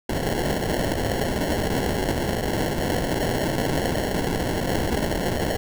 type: noise with sample-and-hold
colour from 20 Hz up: white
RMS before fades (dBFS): -24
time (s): 0.09-5.57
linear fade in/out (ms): 5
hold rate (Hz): 1225
effects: none